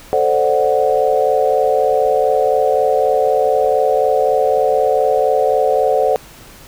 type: chord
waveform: sine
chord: D dominant seventh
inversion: second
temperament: equal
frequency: 440 / 523.3 / 587.3 / 740 Hz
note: A4 / C5 / D5 / F#5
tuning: 0 / 0 / 0 / 0 cents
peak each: -17 / -16 / -18 / -17 dBFS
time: 0.13-6.16 s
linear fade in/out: 0 ms
effects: pink hiss -40 dBFS RMS until 6.67 s